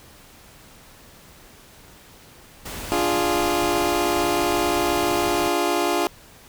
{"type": "noise", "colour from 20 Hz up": "pink", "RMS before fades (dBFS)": -33, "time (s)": [2.65, 5.49], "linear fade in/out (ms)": 10}
{"type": "chord", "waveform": "20% pulse", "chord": "D diminished", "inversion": "none", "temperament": "equal", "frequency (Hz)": [293.7, 349.2, 415.3], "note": ["D4", "F4", "Ab4"], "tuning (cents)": [0, 0, 0], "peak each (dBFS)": [-21, -17, -21], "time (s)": [2.92, 6.07], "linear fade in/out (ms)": 0}
{"effects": ["pink hiss -48 dBFS RMS until 6.48 s"]}